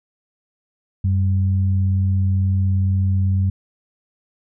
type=tone pair together; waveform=sine; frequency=93.9 / 196 Hz; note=F#2 / G3; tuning=+26 / 0 cents; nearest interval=octave + minor second; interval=1274 cents; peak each=-15 / -26 dBFS; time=1.04-3.5 s; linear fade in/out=5 ms; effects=none